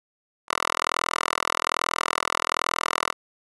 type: tone with high-pass filter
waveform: 5% pulse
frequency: 41.2 Hz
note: E1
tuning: in tune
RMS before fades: -26 dBFS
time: 0.48-3.13 s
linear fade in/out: 20 ms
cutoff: 1000 Hz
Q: 1.9
effects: resampled to 24000 Hz

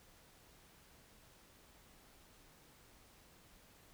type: silence
effects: pink hiss -64 dBFS RMS until 3.93 s

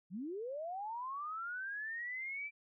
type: linear sweep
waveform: sine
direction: up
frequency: 160.3 to 2349 Hz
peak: -39 dBFS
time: 0.1-2.51 s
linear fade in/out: 50 ms
effects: none

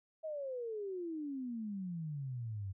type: exponential sweep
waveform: sine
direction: down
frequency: 646 to 93.1 Hz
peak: -38 dBFS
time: 0.23-2.73 s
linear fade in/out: 20 ms
effects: none

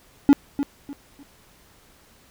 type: tone with echo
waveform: triangle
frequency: 282.3 Hz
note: C#4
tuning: 32 cents sharp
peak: -7 dBFS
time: 0.29-0.33 s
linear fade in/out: 0 ms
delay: 300 ms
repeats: 3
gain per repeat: -11 dB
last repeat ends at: 1.23 s
effects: pink hiss -55 dBFS RMS until 2.3 s

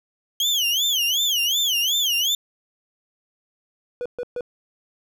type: tone with vibrato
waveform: 35% pulse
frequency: 3150 Hz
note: G7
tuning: 8 cents sharp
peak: -17 dBFS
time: 0.4-2.35 s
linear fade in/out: 2 ms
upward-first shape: sine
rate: 2.7 Hz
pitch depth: 220 cents each way
type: tone bursts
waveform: triangle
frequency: 489.4 Hz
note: B4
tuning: 16 cents flat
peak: -23 dBFS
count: 3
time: 4.01-4.408 s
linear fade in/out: 0 ms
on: 46 ms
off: 130 ms
effects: none

